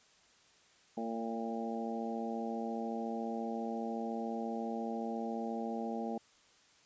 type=harmonic tone with a mistuned harmonic; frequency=114.3 Hz; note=A#2; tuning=34 cents flat; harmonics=2 / 3 / 4 / 5 / 6 / 7; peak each=-38 / -45 / -43 / -46 / -45 / -43 dBFS; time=0.97-6.18 s; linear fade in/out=5 ms; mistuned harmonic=5; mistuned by=+20 cents; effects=white hiss -65 dBFS RMS until 6.85 s + resampled to 16000 Hz